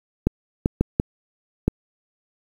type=clicks; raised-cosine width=3 ms; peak=-4 dBFS; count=5; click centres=0.27 / 0.659 / 0.81 / 0.999 / 1.68 s; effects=7-bit